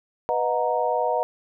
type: chord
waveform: sine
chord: B major seventh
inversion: none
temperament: equal with one note detuned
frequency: 493.9 / 622.3 / 726.9 / 932.3 Hz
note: B4 / D#5 / F#5 / A#5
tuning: 0 / 0 / -31 / 0 cents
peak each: -26 dBFS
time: 0.29-1.23 s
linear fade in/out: 0 ms
effects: none